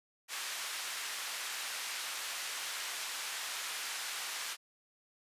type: band-pass noise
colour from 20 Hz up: pink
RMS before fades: -40 dBFS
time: 0.28-4.57 s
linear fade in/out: 50 ms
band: 1400 to 11000 Hz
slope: 12 dB/octave
effects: resampled to 32000 Hz